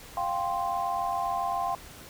sine chord, F suspended second, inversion none, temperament just, 698.5 / 785.8 / 1047.7 Hz, F5 / G5 / C6, 0 / +4 / +2 cents, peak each -31 dBFS, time 0.17-1.75 s, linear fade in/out 2 ms, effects pink hiss -47 dBFS RMS until 2.09 s

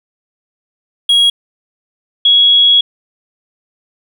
triangle / sine tone pair in turn, 3300 / 3333 Hz, G#7 / G#7, -12 / +5 cents, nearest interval unison, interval 17 cents, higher second, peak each -5 dBFS, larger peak neither, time 1.09-1.3 / 2.25-2.81 s, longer second, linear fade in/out 5 ms, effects none

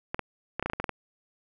clicks, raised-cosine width 0.5 ms, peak -14 dBFS, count 10, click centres 0.145 / 0.193 / 0.596 / 0.626 / 0.66 / 0.699 / 0.734 / 0.8 / 0.842 / 0.893 s, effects none

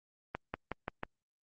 accelerating click train, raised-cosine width 0.5 ms, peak -20 dBFS, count 5, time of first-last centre 0.35-1.034 s, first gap 190 ms, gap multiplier 0.93, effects Opus 32 kbps

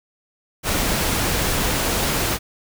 pink noise, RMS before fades -21 dBFS, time 0.63-2.39 s, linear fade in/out 50 ms, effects none

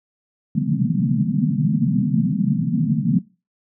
pink band-pass noise, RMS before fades -19 dBFS, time 0.55-3.19 s, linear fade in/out 5 ms, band 130 to 250 Hz, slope 96 dB/octave, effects noise-tail reverb RT60 0.3 s tail -21 dB re dry

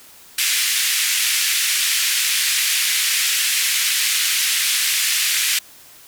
pink band-pass noise, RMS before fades -19 dBFS, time 0.38-5.59 s, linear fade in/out 5 ms, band 2000 to 14000 Hz, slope 24 dB/octave, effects white hiss -45 dBFS RMS until 6.07 s

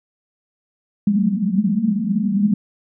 pink band-pass noise, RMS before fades -18 dBFS, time 1.07-2.54 s, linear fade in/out 5 ms, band 190 to 220 Hz, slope 96 dB/octave, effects none

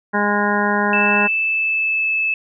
harmonic tone, 205.7 Hz, G#3, 16 cents flat, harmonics 1 / 2 / 3 / 4 / 5 / 7 / 8 / 9, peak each -21 / -24 / -26 / -23 / -23 / -23 / -24 / -26 dBFS, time 0.13-1.28 s, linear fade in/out 20 ms
sine tone with pitch glide, 2637 to 2614 Hz, E7 to E7, 0 to -15 cents, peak -16 dBFS, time 0.93-2.34 s, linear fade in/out 2 ms, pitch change -15 cents, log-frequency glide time 1.26-2.1 s
effects none

